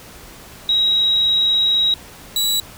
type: tone pair in turn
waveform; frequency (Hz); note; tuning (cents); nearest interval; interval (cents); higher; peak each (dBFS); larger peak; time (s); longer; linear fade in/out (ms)
sine / sawtooth; 3831 / 3914; A#7 / B7; +47 / -16; unison; 37; second; -13; neither; 0.69-1.94 / 2.36-2.6; first; 2
effects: pink hiss -40 dBFS RMS until 2.77 s